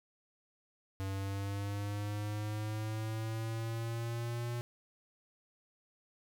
square linear sweep, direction up, 96.4 to 120 Hz, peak -36 dBFS, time 1-4.61 s, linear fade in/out 0 ms, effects none

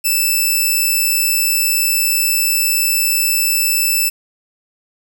5% pulse tone, 2637 Hz, E7, in tune, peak -4 dBFS, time 0.04-4.1 s, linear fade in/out 20 ms, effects none

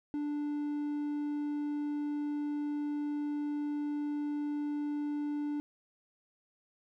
triangle tone, 293.7 Hz, D4, in tune, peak -30 dBFS, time 0.14-5.6 s, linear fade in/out 0 ms, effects none

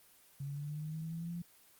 sine linear sweep, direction up, 137.7 to 174.61 Hz, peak -38 dBFS, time 0.4-1.42 s, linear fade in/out 5 ms, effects white hiss -63 dBFS RMS until 1.79 s + Opus 24 kbps

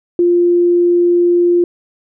sine tone, 349.2 Hz, F4, in tune, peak -8 dBFS, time 0.19-1.64 s, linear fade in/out 2 ms, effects none

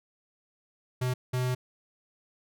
square tone bursts at uneven times, 126.5 Hz, B2, 42 cents sharp, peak -27 dBFS, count 2, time 1.01-1.14 / 1.33-1.55 s, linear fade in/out 10 ms, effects none

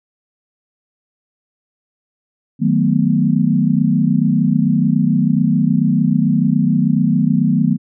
sine chord, B dominant seventh, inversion first, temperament equal, 155.56 / 185 / 220 / 246.9 Hz, D#3 / F#3 / A3 / B3, 0 / 0 / 0 / 0 cents, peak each -17 dBFS, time 2.59-7.78 s, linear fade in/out 50 ms, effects none

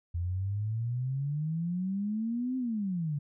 sine exponential two-way sweep, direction up then down, 84 to 261.6 to 140.3 Hz, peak -29 dBFS, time 0.14-3.19 s, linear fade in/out 10 ms, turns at 2.57 s, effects none

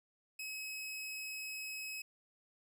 sawtooth tone, 2559 Hz, D#7, 48 cents sharp, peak -38 dBFS, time 0.39-2.02 s, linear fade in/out 5 ms, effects none

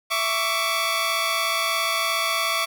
15% pulse tone cluster, 663 / 1119 / 1176 Hz, E5 / C#6 / D6, +10 / +16 / +2 cents, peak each -21 / -18 / -21 dBFS, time 0.1-2.66 s, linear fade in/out 20 ms, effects none

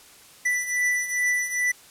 square beating tone pair, 1975.5 / 1977.9 Hz, B6 / B6, 0 / +2 cents, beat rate 2.4 Hz, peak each -29 / -24 dBFS, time 0.45-1.72 s, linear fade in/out 10 ms, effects white hiss -50 dBFS RMS until 1.9 s + low-pass 12000 Hz 12 dB/octave

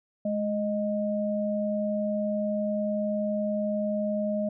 sine tone pair together, 210.4 / 619.8 Hz, G#3 / D#5, +23 / -7 cents, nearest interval octave + perfect fifth, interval 1870 cents, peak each -28 dBFS, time 0.25-4.49 s, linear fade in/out 5 ms, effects none

